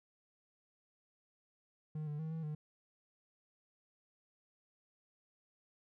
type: tone with pitch steps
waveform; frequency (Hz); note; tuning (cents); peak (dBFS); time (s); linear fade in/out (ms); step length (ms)
triangle; 153.9 / 148.3 / 158.7 / 161.6 / 151.6; D#3 / D3 / D#3 / E3 / D#3; -19 / +17 / +35 / -34 / -45; -36; 1.95-2.55; 5; 120
effects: none